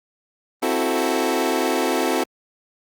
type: chord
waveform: 25% pulse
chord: F# half-diminished seventh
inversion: second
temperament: equal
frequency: 261.6 / 329.6 / 370 / 440 Hz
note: C4 / E4 / F#4 / A4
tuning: 0 / 0 / 0 / 0 cents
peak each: -21 dBFS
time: 0.62-2.24 s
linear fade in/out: 10 ms
effects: Opus 32 kbps